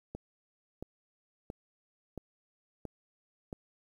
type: click train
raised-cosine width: 2 ms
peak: -26 dBFS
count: 6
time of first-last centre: 0.15-3.528 s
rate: 1.48 Hz
effects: 10-bit